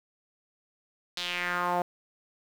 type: tone with band-pass filter sweep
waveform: sawtooth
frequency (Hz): 177.1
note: F3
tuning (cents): +24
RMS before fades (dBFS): -30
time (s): 1.17-1.82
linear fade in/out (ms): 2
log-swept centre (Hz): 4100 to 690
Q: 3
effects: 8-bit